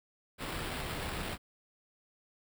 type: noise with sample-and-hold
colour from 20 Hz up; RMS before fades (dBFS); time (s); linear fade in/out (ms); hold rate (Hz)
pink; -38; 0.38-1.38; 50; 6300
effects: none